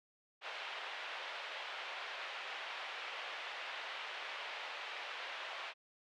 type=band-pass noise; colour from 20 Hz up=white; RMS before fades=-45 dBFS; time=0.41-5.74 s; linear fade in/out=50 ms; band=530 to 3200 Hz; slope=24 dB/octave; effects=none